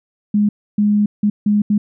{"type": "tone bursts at uneven times", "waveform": "sine", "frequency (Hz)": 207.7, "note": "G#3", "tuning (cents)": 0, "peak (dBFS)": -11, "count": 5, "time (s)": [[0.34, 0.49], [0.78, 1.06], [1.23, 1.3], [1.46, 1.62], [1.7, 1.78]], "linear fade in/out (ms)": 5, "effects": []}